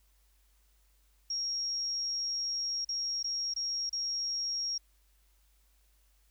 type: tone with dropouts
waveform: sine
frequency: 5588 Hz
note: F8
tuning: in tune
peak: -31 dBFS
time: 1.3-4.78 s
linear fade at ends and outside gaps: 5 ms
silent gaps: 2.848-2.889 / 3.229-3.242 / 3.539-3.562 / 3.895-3.928 s
effects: added 50 Hz sine -65 dBFS peak until 6.3 s + white hiss -72 dBFS RMS until 6.3 s